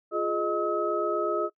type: tone cluster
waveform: sine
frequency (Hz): 350.1 / 418.2 / 619 / 1282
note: F4 / G#4 / D#5 / E6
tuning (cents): +4 / +12 / -9 / -49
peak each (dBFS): -30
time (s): 0.11-1.5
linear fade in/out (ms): 50
effects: noise-tail reverb RT60 0.1 s tail -23 dB re dry